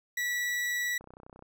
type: tone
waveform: 40% pulse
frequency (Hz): 1947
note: B6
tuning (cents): -25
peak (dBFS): -28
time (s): 0.17-0.98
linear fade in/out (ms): 5
type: click train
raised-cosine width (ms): 1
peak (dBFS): -35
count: 14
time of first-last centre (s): 1.01-1.424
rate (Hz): 31.4
effects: none